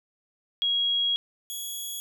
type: tone pair in turn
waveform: sine / 10% pulse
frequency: 3300 / 3350 Hz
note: G#7 / G#7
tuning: -12 / +14 cents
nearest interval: unison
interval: 26 cents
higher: second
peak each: -22 / -25 dBFS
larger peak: first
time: 0.62-1.16 / 1.5-2 s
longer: first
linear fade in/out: 0 ms
effects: none